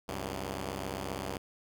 5% pulse tone pair together, 67.53 / 95.5 Hz, C#2 / G2, -45 / -45 cents, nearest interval tritone, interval 600 cents, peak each -27 dBFS, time 0.08-1.38 s, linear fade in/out 10 ms, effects none

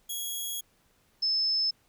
10% pulse / sine tone pair in turn, 3322 / 5240 Hz, G#7 / E8, 0 / -11 cents, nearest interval minor sixth, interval 789 cents, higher second, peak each -24 dBFS, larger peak neither, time 0.09-0.61 / 1.22-1.71 s, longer first, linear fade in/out 10 ms, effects pink hiss -67 dBFS RMS until 1.88 s

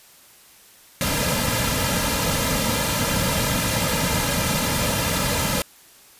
pink noise with comb filter, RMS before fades -22 dBFS, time 1.01-5.62 s, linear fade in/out 0 ms, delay 2.7 ms, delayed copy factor -0.75, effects white hiss -50 dBFS RMS until 6.19 s + resampled to 32000 Hz

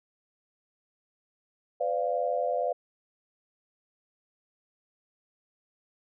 sine chord, B diminished, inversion none, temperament equal with one note detuned, 505.7 / 587.3 / 698.5 Hz, B4 / D5 / F5, +41 / 0 / 0 cents, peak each -30 dBFS, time 1.8-2.73 s, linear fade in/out 10 ms, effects none

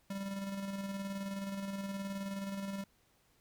square tone with tremolo, 196.5 Hz, G3, 4 cents sharp, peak -37 dBFS, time 0.1-2.84 s, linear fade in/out 5 ms, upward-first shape square, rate 19 Hz, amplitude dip 35%, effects pink hiss -71 dBFS RMS until 3.4 s

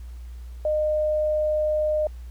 sine tone, 611 Hz, D#5, 32 cents flat, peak -20 dBFS, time 0.65-2.07 s, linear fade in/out 2 ms, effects added 60 Hz sine -35 dBFS peak until 2.3 s + pink hiss -58 dBFS RMS until 2.3 s

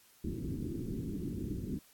white low-pass noise, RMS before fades -38 dBFS, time 0.24-1.79 s, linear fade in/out 5 ms, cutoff 350 Hz, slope 48 dB/octave, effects white hiss -63 dBFS RMS until 1.93 s + AAC 64 kbps

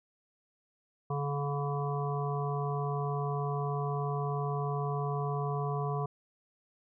harmonic tone, 142.8 Hz, D3, 48 cents flat, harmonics 1 / 3 / 5 / 7 / 8, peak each -32 / -37 / -39 / -40 / -41 dBFS, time 1.1-6.06 s, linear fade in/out 5 ms, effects none

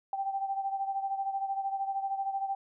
sine beating tone pair, 781 / 794 Hz, G5 / G5, -7 / +22 cents, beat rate 13 Hz, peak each -31 / -37 dBFS, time 0.13-2.55 s, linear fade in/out 2 ms, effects none

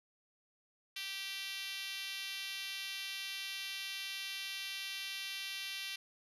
5% pulse tone with high-pass filter, 390.1 Hz, G4, 8 cents flat, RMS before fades -42 dBFS, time 0.96-5.96 s, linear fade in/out 5 ms, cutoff 2600 Hz, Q 1.4, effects low-pass 12000 Hz 12 dB/octave

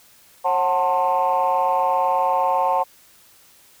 sine tone cluster, 541 / 740 / 891 / 1062 Hz, C#5 / F#5 / A5 / C6, -42 / 0 / +22 / +25 cents, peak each -23 / -21 / -19 / -24 dBFS, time 0.44-2.84 s, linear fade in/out 20 ms, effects tanh soft clip ceiling -10 dBFS + white hiss -52 dBFS RMS until 3.8 s

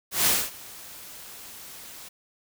white noise with ADSR envelope, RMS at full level -20 dBFS, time 0.11-2.09 s, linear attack 150 ms, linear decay 240 ms, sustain -23 dB, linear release 11 ms, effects none

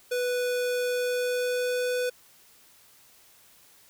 square tone with pitch glide, 493.9 to 496.8 Hz, B4 to B4, 0 to +10 cents, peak -26 dBFS, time 0.11-2.1 s, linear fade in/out 10 ms, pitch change +10 cents, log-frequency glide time 0.88-1.94 s, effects white hiss -57 dBFS RMS until 3.89 s

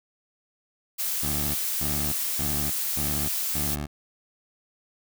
blue noise, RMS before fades -28 dBFS, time 0.98-3.76 s, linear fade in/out 20 ms
15% pulse tone bursts, 73.42 Hz, D2, in tune, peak -23 dBFS, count 5, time 1.22-3.87 s, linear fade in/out 20 ms, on 330 ms, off 250 ms
effects none

